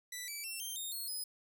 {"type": "tone with pitch steps", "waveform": "10% pulse", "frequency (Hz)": [1975.5, 2309, 2699, 3154, 3686, 4309, 5036], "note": ["B6", "D7", "E7", "G7", "A#7", "C#8", "D#8"], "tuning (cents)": [0, -30, 40, 10, -20, -50, 20], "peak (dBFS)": -32, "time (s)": [0.12, 1.24], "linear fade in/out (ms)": 5, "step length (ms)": 160, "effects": []}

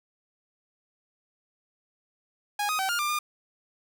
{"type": "tone with pitch steps", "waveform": "sawtooth", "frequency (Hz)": [824, 1251, 767, 1412, 1192, 1209], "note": ["G#5", "D#6", "G5", "F6", "D6", "D6"], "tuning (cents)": [-14, 9, -38, 19, 25, 50], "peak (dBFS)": -22, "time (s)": [2.59, 3.19], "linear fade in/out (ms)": 5, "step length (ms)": 100, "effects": ["8-bit"]}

